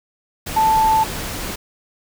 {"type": "tone in noise", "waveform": "sine", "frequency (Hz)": 880, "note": "A5", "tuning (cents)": 0, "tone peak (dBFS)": -12, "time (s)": [0.56, 1.04], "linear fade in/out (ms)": 10, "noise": "pink", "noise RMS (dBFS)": -27, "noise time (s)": [0.46, 1.56], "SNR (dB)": 12, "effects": []}